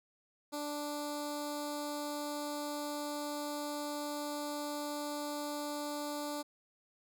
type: tone with notch filter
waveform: 10% pulse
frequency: 293.7 Hz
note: D4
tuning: in tune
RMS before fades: -39 dBFS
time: 0.52-6.43 s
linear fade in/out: 20 ms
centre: 1800 Hz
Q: 0.82
effects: none